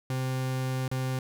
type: tone with dropouts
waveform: 40% pulse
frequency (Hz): 130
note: C3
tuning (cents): -11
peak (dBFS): -27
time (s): 0.1-1.19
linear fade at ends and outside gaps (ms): 2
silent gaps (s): 0.88-0.914
effects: none